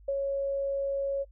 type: tone with ADSR envelope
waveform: sine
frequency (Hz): 553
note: C#5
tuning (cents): -4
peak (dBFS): -25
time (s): 0.08-1.25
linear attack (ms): 7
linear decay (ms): 48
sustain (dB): -2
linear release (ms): 33
effects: noise-tail reverb RT60 0.1 s tail -26 dB re dry + added 50 Hz sine -51 dBFS peak until 1.31 s